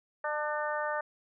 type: harmonic tone with a mistuned harmonic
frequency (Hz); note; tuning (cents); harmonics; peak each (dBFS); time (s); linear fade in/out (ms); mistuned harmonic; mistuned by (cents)
300; D4; +37; 2 / 3 / 4 / 5 / 6; -34 / -36 / -37 / -38 / -39; 0.24-1.01; 5; 3; -16
effects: none